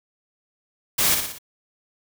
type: noise with echo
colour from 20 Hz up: white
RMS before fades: -20 dBFS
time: 0.98-1.15 s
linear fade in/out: 10 ms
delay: 59 ms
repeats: 4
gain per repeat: -5 dB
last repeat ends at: 1.386 s
effects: none

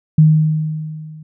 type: tone with level ramp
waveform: sine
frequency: 155.56 Hz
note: D#3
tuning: in tune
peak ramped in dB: -4 to -33 dBFS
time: 0.18-1.23 s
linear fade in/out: 5 ms
effects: none

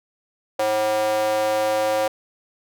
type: tone with high-pass filter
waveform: square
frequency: 107.6 Hz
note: A2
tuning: 38 cents flat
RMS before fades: -21 dBFS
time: 0.59-2.08 s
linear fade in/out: 5 ms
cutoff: 600 Hz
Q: 6.7
effects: none

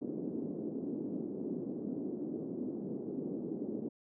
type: band-pass noise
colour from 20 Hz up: pink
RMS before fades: -39 dBFS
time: 0.01-3.89 s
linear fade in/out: 10 ms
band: 220 to 370 Hz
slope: 24 dB/octave
effects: none

